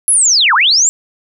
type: linear two-way sweep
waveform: sine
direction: down then up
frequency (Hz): 11175 to 868 to 7580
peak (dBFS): -7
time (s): 0.08-0.89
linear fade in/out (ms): 0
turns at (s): 0.54
effects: none